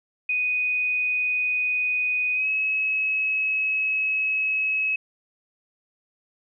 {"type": "tone with pitch glide", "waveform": "sine", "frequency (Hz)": [2489, 2569], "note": ["D#7", "E7"], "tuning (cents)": [0, -45], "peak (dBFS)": -21, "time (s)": [0.29, 4.96], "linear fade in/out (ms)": 5, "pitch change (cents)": 55, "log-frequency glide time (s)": [2.34, 2.48], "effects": []}